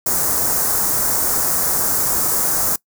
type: band-stop noise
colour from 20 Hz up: white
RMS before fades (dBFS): -18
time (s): 0.06-2.76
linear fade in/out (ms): 5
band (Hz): 1500 to 6000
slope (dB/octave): 24
effects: noise-tail reverb RT60 0.1 s tail -23 dB re dry